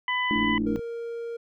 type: harmonic tone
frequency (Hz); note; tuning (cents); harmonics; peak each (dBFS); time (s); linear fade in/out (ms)
999; B5; +20; 1 / 2 / 3; -28 / -26 / -33; 0.08-0.58; 2
type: chord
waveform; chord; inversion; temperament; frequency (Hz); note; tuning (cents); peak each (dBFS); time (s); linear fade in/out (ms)
sine; A suspended fourth; none; equal; 220 / 293.7 / 329.6; A3 / D4 / E4; 0 / 0 / 0; -27 / -28 / -31; 0.31-0.76; 0
type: click train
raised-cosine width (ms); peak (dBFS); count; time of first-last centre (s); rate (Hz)
3; -25; 26; 0.36-0.793; 57.8
type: tone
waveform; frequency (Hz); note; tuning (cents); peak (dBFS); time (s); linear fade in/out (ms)
triangle; 466.2; A#4; 0; -29; 0.66-1.37; 10
effects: none